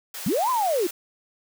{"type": "high-pass noise", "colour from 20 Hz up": "white", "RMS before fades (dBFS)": -35, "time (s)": [0.14, 0.91], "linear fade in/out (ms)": 5, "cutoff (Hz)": 460, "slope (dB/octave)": 24}
{"type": "linear two-way sweep", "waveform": "sine", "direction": "up then down", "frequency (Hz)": [147, 1057, 321.8], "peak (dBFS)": -20, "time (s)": [0.26, 0.87], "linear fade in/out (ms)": 5, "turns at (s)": 0.5}
{"effects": []}